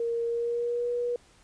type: tone with pitch glide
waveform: sine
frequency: 466.2 to 482.9 Hz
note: A#4 to B4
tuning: 0 to -39 cents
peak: -26 dBFS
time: 0-1.16 s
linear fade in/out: 2 ms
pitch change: +61 cents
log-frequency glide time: 0.25-0.91 s
effects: pink hiss -59 dBFS RMS until 1.43 s + resampled to 22050 Hz